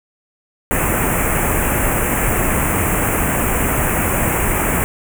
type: band-stop noise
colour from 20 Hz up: pink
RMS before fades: -17 dBFS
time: 0.71-4.84 s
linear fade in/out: 0 ms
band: 2600 to 7400 Hz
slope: 48 dB/octave
effects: none